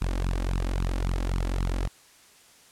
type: tone with flanger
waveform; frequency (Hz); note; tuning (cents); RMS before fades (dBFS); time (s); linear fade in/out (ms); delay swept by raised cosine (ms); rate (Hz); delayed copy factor
sawtooth; 44.8; F1; +45; -27; 0.01-1.88; 10; 0.73 to 3.73; 3.7; +0.8
effects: white hiss -55 dBFS RMS until 2.71 s + low-pass 10000 Hz 12 dB/octave